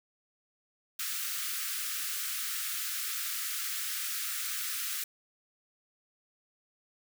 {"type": "high-pass noise", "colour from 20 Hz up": "white", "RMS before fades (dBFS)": -35, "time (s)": [0.99, 5.04], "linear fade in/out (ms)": 5, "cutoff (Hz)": 1200, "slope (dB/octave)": 96, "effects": []}